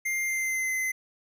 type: tone with pitch glide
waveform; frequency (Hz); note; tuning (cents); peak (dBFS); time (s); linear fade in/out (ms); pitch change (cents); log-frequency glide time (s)
square; 2100 to 2051; C7 to C7; +6 to -35; -27; 0.05-0.92; 10; -41; 0.26-0.72
effects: none